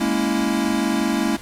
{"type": "chord", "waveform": "square", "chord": "A# half-diminished seventh", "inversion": "third", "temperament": "equal with one note detuned", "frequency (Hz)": [207.7, 233.1, 278.5, 329.6], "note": ["G#3", "A#3", "C#4", "E4"], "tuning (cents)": [0, 0, 8, 0], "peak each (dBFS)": -25, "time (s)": [0, 1.37], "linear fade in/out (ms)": 10, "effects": ["pink hiss -40 dBFS RMS until 1.41 s", "low-pass 12000 Hz 12 dB/octave"]}